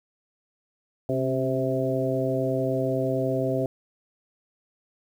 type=harmonic tone with a mistuned harmonic; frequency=130.81 Hz; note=C3; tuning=in tune; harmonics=1 / 2 / 3 / 4 / 5; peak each=-29 / -29 / -29 / -29 / -29 dBFS; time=1.09-3.66 s; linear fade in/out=2 ms; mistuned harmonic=2; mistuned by=+45 cents; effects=9-bit